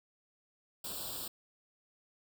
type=noise with comb filter; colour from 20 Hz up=white; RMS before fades=-41 dBFS; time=0.84-1.28 s; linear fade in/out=5 ms; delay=0.24 ms; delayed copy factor=+1; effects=none